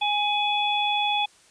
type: tone cluster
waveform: sine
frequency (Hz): 829 / 2516 / 3417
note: G#5 / D#7 / G#7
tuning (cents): -3 / +19 / +49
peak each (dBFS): -24 / -28 / -26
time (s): 0.01-1.26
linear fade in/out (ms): 10
effects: white hiss -56 dBFS RMS until 1.5 s + resampled to 22050 Hz